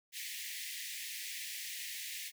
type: high-pass noise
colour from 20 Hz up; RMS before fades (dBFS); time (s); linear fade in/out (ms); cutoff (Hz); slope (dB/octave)
pink; -43; 0.12-2.32; 50; 1800; 96
effects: none